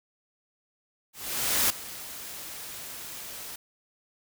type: noise with ADSR envelope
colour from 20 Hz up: white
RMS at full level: -23 dBFS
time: 1.13-3.56 s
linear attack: 570 ms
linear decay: 5 ms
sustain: -17 dB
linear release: 6 ms
effects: none